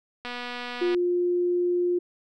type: click train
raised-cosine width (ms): 0.3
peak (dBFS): -19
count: 171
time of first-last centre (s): 0.25-0.947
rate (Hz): 244
type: tone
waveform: sine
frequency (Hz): 353.7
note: F4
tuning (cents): +22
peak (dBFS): -21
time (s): 0.81-1.99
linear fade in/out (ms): 10
effects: none